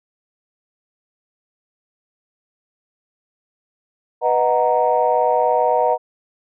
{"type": "chord", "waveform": "sine", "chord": "B major seventh", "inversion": "none", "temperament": "equal", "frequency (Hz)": [493.9, 622.3, 740, 932.3], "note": ["B4", "D#5", "F#5", "A#5"], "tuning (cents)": [0, 0, 0, 0], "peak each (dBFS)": -19, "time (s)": [4.21, 5.98], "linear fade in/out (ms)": 50, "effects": ["tanh soft clip ceiling -4 dBFS"]}